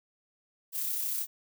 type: noise with amplitude modulation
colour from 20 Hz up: violet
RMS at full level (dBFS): -31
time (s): 0.72-1.27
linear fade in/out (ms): 50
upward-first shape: sine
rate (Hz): 32.9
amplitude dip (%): 30
effects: none